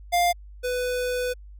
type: tone pair in turn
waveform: square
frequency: 701 / 497.5 Hz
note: F5 / B4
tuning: +6 / +13 cents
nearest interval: tritone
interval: 593 cents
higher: first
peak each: -19 / -25 dBFS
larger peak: first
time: 0.12-0.33 / 0.63-1.34 s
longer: second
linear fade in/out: 20 ms
effects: added 50 Hz sine -41 dBFS peak until 1.59 s